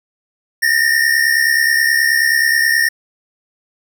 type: tone pair together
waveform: square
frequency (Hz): 1795.3 / 1864.7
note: A6 / A#6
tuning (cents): +34 / 0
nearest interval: minor second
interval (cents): 66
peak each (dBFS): -15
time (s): 0.62-2.89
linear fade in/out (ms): 10
effects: none